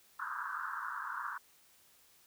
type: band-pass noise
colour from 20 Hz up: white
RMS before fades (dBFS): -40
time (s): 0.19-1.38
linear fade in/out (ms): 10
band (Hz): 960 to 1600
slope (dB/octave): 96
effects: white hiss -65 dBFS RMS until 2.26 s